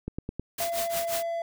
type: click train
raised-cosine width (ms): 3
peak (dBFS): -19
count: 4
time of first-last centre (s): 0.08-0.396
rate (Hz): 9.49
type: noise with tremolo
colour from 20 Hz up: white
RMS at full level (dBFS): -30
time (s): 0.58-1.23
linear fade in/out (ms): 5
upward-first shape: triangle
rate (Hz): 5.7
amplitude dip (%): 100
type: tone with pitch glide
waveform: triangle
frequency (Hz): 679 to 673.5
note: F5 to E5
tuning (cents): -49 to +37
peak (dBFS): -26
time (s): 0.6-1.42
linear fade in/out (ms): 2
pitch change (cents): -14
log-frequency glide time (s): 0.76-1.28
effects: none